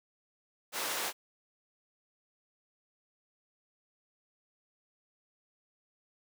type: high-pass noise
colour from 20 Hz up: pink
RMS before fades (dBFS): -35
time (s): 0.72-1.13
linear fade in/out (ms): 50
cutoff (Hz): 570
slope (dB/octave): 12
effects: none